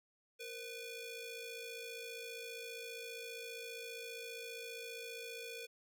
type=ring-modulated tone; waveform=sawtooth; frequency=985 Hz; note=B5; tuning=5 cents flat; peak=-38 dBFS; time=0.39-5.67 s; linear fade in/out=20 ms; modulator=1450 Hz; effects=none